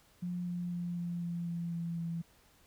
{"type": "tone with pitch steps", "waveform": "sine", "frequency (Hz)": [177.2, 175.77, 174.36, 172.95, 171.56, 170.18, 168.81, 167.45], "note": ["F3", "F3", "F3", "F3", "F3", "F3", "E3", "E3"], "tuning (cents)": [25, 11, -3, -17, -31, -45, 41, 27], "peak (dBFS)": -34, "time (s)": [0.22, 2.22], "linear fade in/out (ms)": 10, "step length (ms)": 250, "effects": ["pink hiss -65 dBFS RMS until 2.66 s"]}